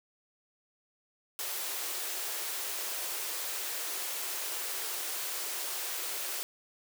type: high-pass noise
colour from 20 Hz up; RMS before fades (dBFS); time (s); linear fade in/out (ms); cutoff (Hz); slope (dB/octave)
white; -36; 1.39-6.43; 0; 320; 96
effects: none